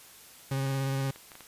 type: tone with vibrato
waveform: 40% pulse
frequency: 135.5 Hz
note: C#3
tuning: 39 cents flat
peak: -27 dBFS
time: 0.51-1.11 s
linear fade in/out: 5 ms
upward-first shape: square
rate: 17 Hz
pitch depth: 14 cents each way
type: clicks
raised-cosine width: 0.3 ms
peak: -30 dBFS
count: 8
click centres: 0.667 / 0.71 / 0.744 / 1.009 / 1.16 / 1.318 / 1.354 / 1.407 s
effects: white hiss -52 dBFS RMS until 1.47 s + resampled to 32000 Hz